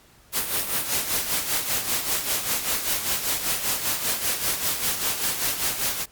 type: noise with tremolo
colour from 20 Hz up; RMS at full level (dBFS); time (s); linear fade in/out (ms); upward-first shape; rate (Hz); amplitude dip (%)
white; -23; 0.32-6.06; 50; sine; 5.1; 60
effects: pink hiss -55 dBFS RMS until 6.11 s + Opus 48 kbps